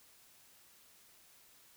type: silence
effects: white hiss -63 dBFS RMS until 1.76 s